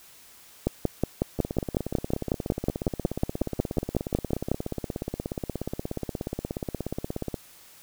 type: two click trains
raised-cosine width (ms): 2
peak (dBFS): -9 / -16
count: 22 / 101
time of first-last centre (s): 0.67-4.516 / 1.39-7.342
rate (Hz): 5.46 / 16.8
effects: white hiss -52 dBFS RMS until 7.82 s